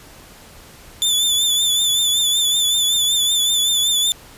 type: tone with vibrato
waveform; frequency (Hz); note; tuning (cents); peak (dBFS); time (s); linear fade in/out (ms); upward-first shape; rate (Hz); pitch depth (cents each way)
sawtooth; 3508; A7; -6; -12; 1.02-4.12; 0; triangle; 5.3; 58
effects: pink hiss -43 dBFS RMS until 4.37 s + resampled to 32000 Hz